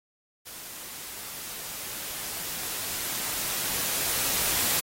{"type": "noise with level ramp", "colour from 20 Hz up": "white", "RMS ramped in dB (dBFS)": [-42, -25], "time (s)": [0.45, 4.81], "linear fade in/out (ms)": 20, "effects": ["AAC 48 kbps"]}